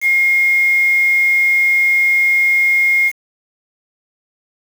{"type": "tone with quantisation", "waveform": "sine", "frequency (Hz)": 2140, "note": "C7", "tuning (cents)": 38, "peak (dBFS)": -10, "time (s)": [0.01, 3.12], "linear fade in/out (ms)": 50, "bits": 5, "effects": []}